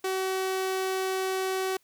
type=tone; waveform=sawtooth; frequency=378.4 Hz; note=F#4; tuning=39 cents sharp; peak=-23 dBFS; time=0.04-1.77 s; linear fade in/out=5 ms; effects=white hiss -67 dBFS RMS until 1.83 s